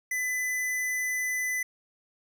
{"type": "tone", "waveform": "square", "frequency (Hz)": 2005, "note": "B6", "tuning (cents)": 26, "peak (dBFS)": -28, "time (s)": [0.11, 1.63], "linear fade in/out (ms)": 5, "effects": []}